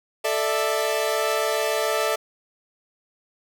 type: chord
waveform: sawtooth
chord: A suspended fourth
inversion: none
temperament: equal with one note detuned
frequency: 440 / 592.4 / 659.3 Hz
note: A4 / D5 / E5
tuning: 0 / +15 / 0 cents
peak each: -22 dBFS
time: 0.24-2.16 s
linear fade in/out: 10 ms
effects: none